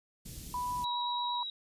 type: band-stop noise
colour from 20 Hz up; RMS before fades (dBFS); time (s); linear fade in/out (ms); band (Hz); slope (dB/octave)
pink; -45; 0.25-0.85; 10; 240 to 4700; 12
type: tone with pitch glide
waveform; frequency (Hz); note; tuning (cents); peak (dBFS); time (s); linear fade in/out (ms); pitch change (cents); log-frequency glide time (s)
sine; 987.8 to 970.8; B5 to B5; 0 to -30; -32; 0.54-1.43; 2; -30; 0.79-0.85
type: tone with vibrato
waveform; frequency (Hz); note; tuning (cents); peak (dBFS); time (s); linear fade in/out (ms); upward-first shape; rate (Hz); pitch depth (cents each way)
sine; 3861; B7; -40; -36; 0.84-1.5; 2; square; 8.8; 12
effects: resampled to 32000 Hz